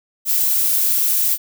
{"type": "noise", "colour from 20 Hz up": "violet", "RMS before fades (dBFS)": -17, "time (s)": [0.25, 1.38], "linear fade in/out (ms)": 50, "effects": []}